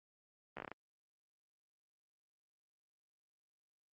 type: slowing click train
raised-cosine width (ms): 0.5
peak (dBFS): -28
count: 7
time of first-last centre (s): 0.57-0.716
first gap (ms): 14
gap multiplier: 1.22
effects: high-pass 150 Hz 12 dB/octave + Opus 32 kbps